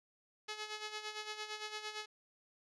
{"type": "tone with tremolo", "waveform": "5% pulse", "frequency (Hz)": 426.3, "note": "G#4", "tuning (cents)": 45, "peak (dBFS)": -28, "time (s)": [0.48, 2.06], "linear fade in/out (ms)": 10, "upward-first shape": "sine", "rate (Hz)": 8.8, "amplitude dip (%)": 65, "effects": ["resampled to 22050 Hz"]}